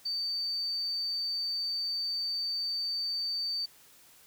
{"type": "tone", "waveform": "sine", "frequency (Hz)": 4588, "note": "D8", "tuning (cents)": -41, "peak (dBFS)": -30, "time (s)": [0.05, 3.66], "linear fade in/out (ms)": 10, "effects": ["white hiss -58 dBFS RMS until 4.26 s"]}